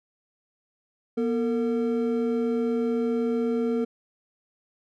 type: tone pair together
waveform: triangle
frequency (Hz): 240.7 / 454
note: B3 / A#4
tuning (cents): -44 / -46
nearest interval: major seventh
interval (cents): 1098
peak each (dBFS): -23 / -24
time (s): 1.17-3.85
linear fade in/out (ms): 10
effects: none